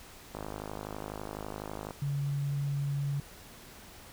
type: click train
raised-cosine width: 1 ms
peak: -24 dBFS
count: 82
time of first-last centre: 0.35-1.908 s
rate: 52 Hz
type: tone with vibrato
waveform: sine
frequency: 141.3 Hz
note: C#3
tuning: 34 cents sharp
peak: -29 dBFS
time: 2.02-3.2 s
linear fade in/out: 2 ms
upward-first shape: triangle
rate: 20 Hz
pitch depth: 10 cents each way
effects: pink hiss -51 dBFS RMS until 4.12 s